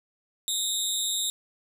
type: tone with amplitude modulation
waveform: 20% pulse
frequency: 3729 Hz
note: A#7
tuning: in tune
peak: -16 dBFS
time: 0.48-1.3 s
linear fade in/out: 0 ms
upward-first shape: sine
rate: 200 Hz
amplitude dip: 90%
effects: none